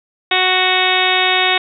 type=harmonic tone; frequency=370 Hz; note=F#4; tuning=in tune; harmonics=1 / 2 / 3 / 4 / 5 / 6 / 7 / 8 / 9 / 10; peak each=-23 / -19 / -23 / -24 / -21 / -19 / -21 / -24 / -23 / -19 dBFS; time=0.31-1.58 s; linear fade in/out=5 ms; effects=none